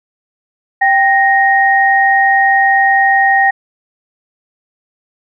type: tone pair together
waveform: sine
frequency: 784 / 1864.7 Hz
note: G5 / A#6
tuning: 0 / 0 cents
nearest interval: octave + minor third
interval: 1500 cents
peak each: -10 dBFS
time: 0.81-3.51 s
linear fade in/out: 10 ms
effects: none